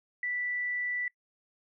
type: tone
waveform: sine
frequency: 1970 Hz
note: B6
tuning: 5 cents flat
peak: -30 dBFS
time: 0.23-1.08 s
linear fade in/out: 2 ms
effects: noise-tail reverb RT60 0.1 s tail -23 dB re dry